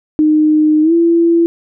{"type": "tone with pitch glide", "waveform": "sine", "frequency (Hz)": [306.9, 336.6], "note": ["D#4", "E4"], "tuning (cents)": [-24, 36], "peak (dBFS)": -7, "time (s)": [0.19, 1.46], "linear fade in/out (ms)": 0, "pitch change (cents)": 160, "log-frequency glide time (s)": [0.82, 0.93], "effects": []}